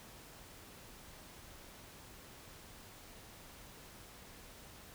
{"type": "silence", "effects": ["pink hiss -55 dBFS RMS until 4.94 s"]}